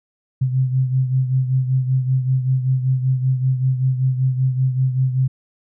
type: beating tone pair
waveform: sine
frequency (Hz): 129.3 / 134.5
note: C3 / C3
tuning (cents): -20 / +48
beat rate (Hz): 5.2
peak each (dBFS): -16 / -23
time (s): 0.41-5.28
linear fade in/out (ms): 10
effects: none